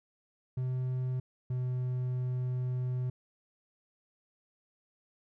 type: tone pair in turn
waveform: triangle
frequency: 127.8 / 126.19 Hz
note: C3 / B2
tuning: -40 / +38 cents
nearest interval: unison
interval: 22 cents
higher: first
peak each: -28 dBFS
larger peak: neither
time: 0.57-1.2 / 1.5-3.1 s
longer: second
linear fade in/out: 5 ms
effects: none